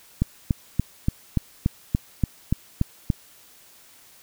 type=click train; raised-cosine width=5 ms; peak=-7 dBFS; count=11; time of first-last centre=0.22-3.102 s; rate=3.47 Hz; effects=white hiss -52 dBFS RMS until 4.22 s